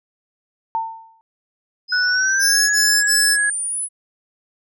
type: tone with exponential decay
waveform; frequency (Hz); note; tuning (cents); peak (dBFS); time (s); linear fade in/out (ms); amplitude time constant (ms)
sine; 900; A5; +39; -16; 0.75-1.21; 0; 100
type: exponential sweep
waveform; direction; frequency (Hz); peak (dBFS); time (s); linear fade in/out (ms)
sine; up; 5020 to 10270; -21; 1.88-3.89; 50
type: tone with pitch glide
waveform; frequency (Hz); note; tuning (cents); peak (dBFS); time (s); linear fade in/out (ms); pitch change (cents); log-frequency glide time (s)
sine; 1480 to 1670.9; F#6 to G#6; 0 to +10; -16; 1.92-3.5; 5; +210; 2.11-2.61
type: tone bursts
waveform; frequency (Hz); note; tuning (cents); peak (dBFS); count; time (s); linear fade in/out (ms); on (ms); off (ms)
sawtooth; 5274; E8; 0; -14; 3; 2.39-3.374; 50; 310; 27
effects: none